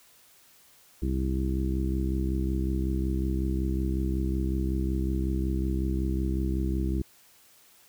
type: harmonic tone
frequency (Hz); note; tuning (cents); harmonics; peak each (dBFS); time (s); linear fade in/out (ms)
65.41; C2; 0; 1 / 2 / 3 / 4 / 5 / 6; -27 / -35 / -33 / -38 / -33 / -41; 1.02-7.02; 5
effects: white hiss -58 dBFS RMS until 7.88 s